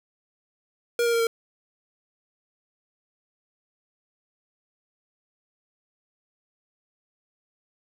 square tone with pitch steps, 474.1 / 468.7 / 463.3 / 458 Hz, A#4 / A#4 / A#4 / A#4, +29 / +9 / -11 / -31 cents, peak -21 dBFS, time 0.99-1.27 s, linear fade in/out 2 ms, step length 70 ms, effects none

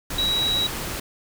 sine tone in noise, 3871 Hz, B7, 35 cents flat, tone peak -20 dBFS, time 0.18-0.67 s, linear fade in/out 5 ms, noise pink, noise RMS -30 dBFS, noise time 0.1-1 s, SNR +7 dB, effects none

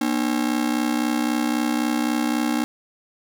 45% pulse ring-modulated tone, 270 Hz, C#4, 45 cents flat, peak -17 dBFS, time 0.01-2.64 s, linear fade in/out 0 ms, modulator 31.9 Hz, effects none

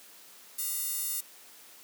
square tone with high-pass filter, 404.8 Hz, G#4, 44 cents flat, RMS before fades -33 dBFS, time 0.58-1.21 s, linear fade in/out 10 ms, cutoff 10000 Hz, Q 0.93, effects white hiss -53 dBFS RMS until 1.83 s + high-pass 200 Hz 12 dB/octave

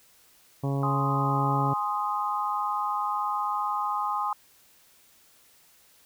harmonic tone, 138.59 Hz, C#3, in tune, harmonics 1 / 2 / 3 / 4 / 5 / 6 / 7 / 8, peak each -26 / -32 / -36 / -38 / -40 / -42 / -43 / -44 dBFS, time 0.63-1.74 s, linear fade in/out 10 ms
sine chord, Ab major, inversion none, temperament equal, 830.6 / 1046.5 / 1244.5 Hz, Ab5 / C6 / Eb6, 0 / 0 / 0 cents, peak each -30 dBFS, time 0.83-4.33 s, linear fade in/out 2 ms
effects white hiss -59 dBFS RMS until 6.05 s

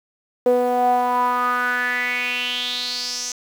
sawtooth tone with band-pass filter sweep, 246.9 Hz, B3, in tune, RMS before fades -21 dBFS, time 0.46-3.32 s, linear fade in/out 0 ms, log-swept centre 510 to 6200 Hz, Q 6.1, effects 7-bit

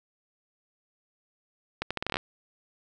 accelerating click train, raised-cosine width 0.3 ms, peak -13 dBFS, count 10, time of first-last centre 1.82-2.169 s, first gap 86 ms, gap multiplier 0.78, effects none

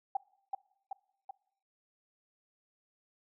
sine tone with echo, 784 Hz, G5, in tune, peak -27 dBFS, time 0.15-0.17 s, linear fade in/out 5 ms, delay 380 ms, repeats 3, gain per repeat -4 dB, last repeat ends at 1.31 s, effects noise-tail reverb RT60 0.8 s tail -24 dB re dry

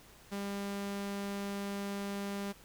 sawtooth tone, 200 Hz, G3, 35 cents sharp, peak -32 dBFS, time 0.31-2.53 s, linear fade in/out 20 ms, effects pink hiss -58 dBFS RMS until 2.64 s

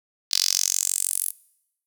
10% pulse tone with high-pass filter sweep, 46.25 Hz, F#1, in tune, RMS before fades -24 dBFS, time 0.31-1.31 s, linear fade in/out 10 ms, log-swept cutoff 4500 to 11000 Hz, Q 3.9, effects noise-tail reverb RT60 0.8 s tail -22 dB re dry

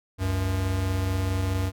square tone pair together, 69.79 / 94.4 Hz, C#2 / F#2, +12 / +35 cents, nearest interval perfect fourth, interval 523 cents, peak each -32 / -25 dBFS, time 0.18-1.72 s, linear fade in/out 50 ms, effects none

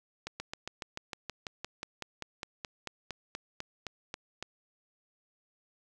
slowing click train, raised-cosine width 0.2 ms, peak -20 dBFS, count 22, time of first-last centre 0.27-4.426 s, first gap 130 ms, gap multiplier 1.04, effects none

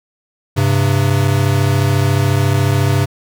square tone pair together, 99.58 / 133.7 Hz, G2 / C3, +28 / +38 cents, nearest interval perfect fourth, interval 510 cents, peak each -15 dBFS, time 0.56-3.06 s, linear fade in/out 20 ms, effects none

